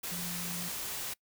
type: tone in noise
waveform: sine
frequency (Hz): 174.61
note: F3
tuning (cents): 0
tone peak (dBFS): -40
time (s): 0.11-0.69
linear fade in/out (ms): 10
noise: white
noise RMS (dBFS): -38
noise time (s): 0.03-1.14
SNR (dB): -5
effects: noise-tail reverb RT60 0.1 s tail -24 dB re dry